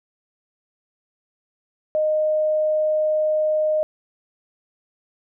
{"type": "tone", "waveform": "sine", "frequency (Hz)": 617, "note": "D#5", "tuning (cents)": -15, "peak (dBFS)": -17, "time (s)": [1.95, 3.83], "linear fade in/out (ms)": 0, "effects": []}